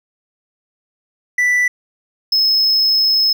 triangle tone pair in turn, 1975.5 / 5183 Hz, B6 / E8, 0 / -30 cents, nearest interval octave + perfect fourth, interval 1670 cents, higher second, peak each -10 dBFS, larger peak neither, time 1.38-1.68 / 2.32-3.33 s, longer second, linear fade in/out 5 ms, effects none

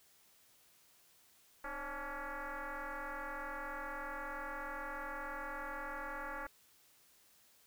sine tone with frequency modulation, 260.4 Hz, C4, 8 cents flat, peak -40 dBFS, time 1.64-6.47 s, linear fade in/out 5 ms, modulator 282 Hz, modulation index 5.8, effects white hiss -67 dBFS RMS until 7.66 s

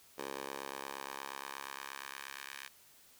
10% pulse tone with high-pass filter sweep, 68.5 Hz, C#2, 20 cents flat, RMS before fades -45 dBFS, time 0.18-2.68 s, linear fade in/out 5 ms, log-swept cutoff 490 to 1800 Hz, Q 1.3, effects white hiss -62 dBFS RMS until 3.19 s

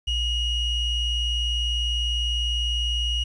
triangle ring-modulated tone, 1470 Hz, F#6, 12 cents flat, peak -17 dBFS, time 0.07-3.24 s, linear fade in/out 10 ms, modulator 1410 Hz, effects resampled to 24000 Hz + 9-bit

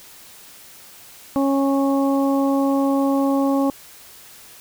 harmonic tone, 275 Hz, C#4, 14 cents flat, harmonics 1 / 2 / 3 / 4, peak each -17 / -23 / -27 / -29 dBFS, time 1.36-3.7 s, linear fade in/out 0 ms, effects white hiss -44 dBFS RMS until 4.6 s

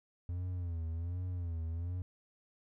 triangle tone with vibrato, 86 Hz, F2, 26 cents flat, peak -33 dBFS, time 0.29-2.02 s, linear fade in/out 0 ms, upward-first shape sine, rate 1.3 Hz, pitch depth 100 cents each way, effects none

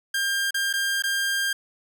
sawtooth tone with dropouts, 1600 Hz, G6, 35 cents sharp, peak -19 dBFS, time 0.14-1.53 s, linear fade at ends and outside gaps 5 ms, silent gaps 0.508-0.543 / 0.729-0.736 / 1.023-1.037 s, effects none

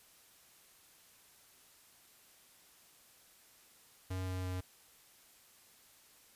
square tone with pitch steps, 93 / 92.41 / 91.83 Hz, F#2 / F#2 / F#2, +9 / -2 / -13 cents, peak -37 dBFS, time 4.1-4.61 s, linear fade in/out 10 ms, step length 170 ms, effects white hiss -63 dBFS RMS until 6.35 s + resampled to 32000 Hz

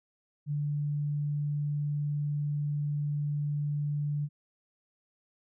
sine tone, 146.6 Hz, D3, 3 cents flat, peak -28 dBFS, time 0.46-4.29 s, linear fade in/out 50 ms, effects none

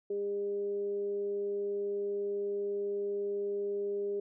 sine tone with frequency modulation, 404 Hz, G#4, 48 cents flat, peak -31 dBFS, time 0.1-4.2 s, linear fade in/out 5 ms, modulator 202 Hz, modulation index 0.24, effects none

